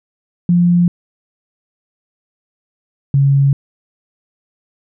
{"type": "tone pair in turn", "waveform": "sine", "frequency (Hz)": [174.8, 138.74], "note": ["F3", "C#3"], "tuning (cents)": [2, 2], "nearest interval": "major third", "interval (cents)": 400, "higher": "first", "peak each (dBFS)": -8, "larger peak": "neither", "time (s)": [[0.49, 0.88], [3.14, 3.53]], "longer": "neither", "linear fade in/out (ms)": 2, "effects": []}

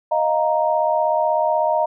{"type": "chord", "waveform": "sine", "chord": "Eb suspended second", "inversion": "none", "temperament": "equal", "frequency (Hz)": [622.3, 698.5, 932.3], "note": ["Eb5", "F5", "Bb5"], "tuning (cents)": [0, 0, 0], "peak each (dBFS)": [-19, -22, -20], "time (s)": [0.11, 1.86], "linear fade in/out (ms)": 10, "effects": []}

